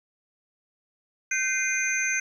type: tone cluster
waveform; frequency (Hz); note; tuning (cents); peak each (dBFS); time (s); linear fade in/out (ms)
sine; 1542 / 2082 / 2449 / 6240; G6 / C7 / D#7 / G8; -29 / -9 / -28 / -9; -29; 1.31-2.2; 5
effects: 9-bit